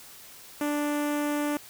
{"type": "tone with notch filter", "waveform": "sawtooth", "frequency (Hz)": 293.7, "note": "D4", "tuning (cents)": 0, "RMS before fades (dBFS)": -28, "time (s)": [0.61, 1.57], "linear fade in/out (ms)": 2, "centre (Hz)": 4300, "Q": 1.1, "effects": ["white hiss -48 dBFS RMS until 1.69 s"]}